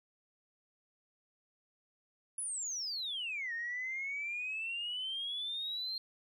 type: exponential two-way sweep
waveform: sine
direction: down then up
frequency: 10530 to 1829 to 4214 Hz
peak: -35 dBFS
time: 2.38-5.98 s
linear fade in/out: 2 ms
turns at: 3.53 s
effects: tanh soft clip ceiling -31 dBFS